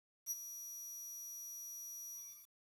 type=tone with ADSR envelope; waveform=sawtooth; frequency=5800 Hz; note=F#8; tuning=35 cents flat; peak=-33 dBFS; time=0.26-2.51 s; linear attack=50 ms; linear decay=30 ms; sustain=-11 dB; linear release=370 ms; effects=10-bit